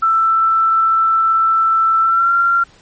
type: tone with pitch glide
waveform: sine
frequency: 1329 to 1377.5 Hz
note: E6 to F6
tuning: +14 to -24 cents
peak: -10 dBFS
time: 0.02-2.64 s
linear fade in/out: 10 ms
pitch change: +62 cents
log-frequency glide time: 2.01-2.33 s
effects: pink hiss -48 dBFS RMS until 2.81 s + MP3 32 kbps